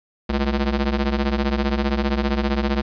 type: ring-modulated tone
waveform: sawtooth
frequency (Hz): 138.59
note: C#3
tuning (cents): 0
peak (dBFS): -12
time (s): 0.29-2.82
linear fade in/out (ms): 10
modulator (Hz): 76.9
effects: resampled to 11025 Hz + 8-bit